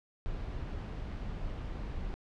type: noise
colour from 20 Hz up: brown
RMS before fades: -38 dBFS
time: 0.26-2.14 s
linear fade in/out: 0 ms
effects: low-pass 4000 Hz 12 dB/octave